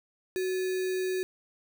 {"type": "tone with sample-and-hold", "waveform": "sine", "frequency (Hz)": 371.3, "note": "F#4", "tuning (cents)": 6, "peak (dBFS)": -27, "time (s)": [0.36, 1.23], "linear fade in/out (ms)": 0, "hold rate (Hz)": 2100, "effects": []}